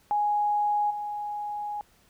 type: tone with level steps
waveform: sine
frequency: 830.6 Hz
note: G#5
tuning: in tune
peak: -22 / -30 dBFS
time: 0.11-1.81 s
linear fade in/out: 0 ms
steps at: 0.9 s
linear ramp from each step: 10 ms
effects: pink hiss -62 dBFS RMS until 2.09 s